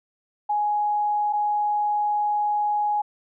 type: tone pair in turn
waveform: sine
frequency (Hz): 834 / 834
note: G#5 / G#5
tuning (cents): +7 / +7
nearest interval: unison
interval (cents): 0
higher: neither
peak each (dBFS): -20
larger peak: neither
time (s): 0.49-1.33 / 1.33-3.02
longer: second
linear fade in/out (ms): 10
effects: none